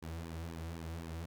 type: tone with flanger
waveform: sawtooth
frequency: 82.41 Hz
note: E2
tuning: in tune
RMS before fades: -43 dBFS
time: 0.02-1.26 s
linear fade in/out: 10 ms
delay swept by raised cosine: 1.4 to 4.8 ms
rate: 3.9 Hz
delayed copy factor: -0.9
effects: none